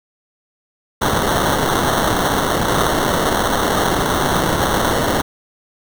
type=noise with sample-and-hold; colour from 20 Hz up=blue; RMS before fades=-17 dBFS; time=1.01-5.22 s; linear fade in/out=10 ms; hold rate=2450 Hz; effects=none